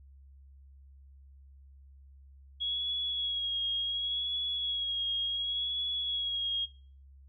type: tone with vibrato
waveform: sine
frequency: 3322 Hz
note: G#7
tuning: in tune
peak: -30 dBFS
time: 2.6-6.66 s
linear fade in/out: 20 ms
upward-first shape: sine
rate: 0.69 Hz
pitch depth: 31 cents each way
effects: noise-tail reverb RT60 0.4 s tail -18 dB re dry + added 68 Hz sine -52 dBFS peak until 7.28 s